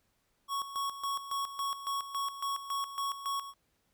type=tone with tremolo; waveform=square; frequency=1108.7 Hz; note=C#6; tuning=in tune; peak=-32 dBFS; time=0.48-3.54 s; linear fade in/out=50 ms; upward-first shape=square; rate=3.6 Hz; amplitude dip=70%; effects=pink hiss -75 dBFS RMS until 3.93 s